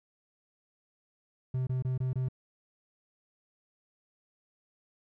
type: tone bursts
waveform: triangle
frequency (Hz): 128.6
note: C3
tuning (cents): -30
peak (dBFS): -26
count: 5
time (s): 1.54-2.286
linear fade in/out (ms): 5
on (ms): 130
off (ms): 24
effects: none